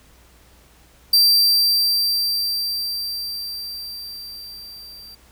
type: tone with level ramp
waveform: 45% pulse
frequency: 4699 Hz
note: D8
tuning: in tune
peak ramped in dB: -10 to -38 dBFS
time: 1.13-5.15 s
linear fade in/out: 5 ms
effects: added 60 Hz sine -53 dBFS peak until 5.31 s + pink hiss -53 dBFS RMS until 5.31 s